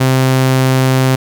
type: tone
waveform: sawtooth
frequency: 130.81 Hz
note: C3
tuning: in tune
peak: -5 dBFS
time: 0-1.16 s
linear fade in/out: 10 ms
effects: none